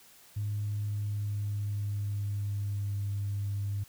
sine tone with pitch glide, 103.83 to 100.82 Hz, G#2 to G2, 0 to +49 cents, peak -29 dBFS, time 0.36-3.84 s, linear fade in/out 10 ms, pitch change -51 cents, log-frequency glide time 0.78-3.03 s, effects tanh soft clip ceiling -25 dBFS + white hiss -57 dBFS RMS until 3.88 s

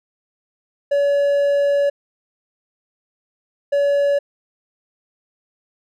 triangle tone pair in turn, 568 / 568 Hz, C#5 / C#5, +42 / +42 cents, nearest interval unison, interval 0 cents, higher neither, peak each -12 dBFS, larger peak neither, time 0.91-1.9 / 3.72-4.19 s, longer first, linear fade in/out 10 ms, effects none

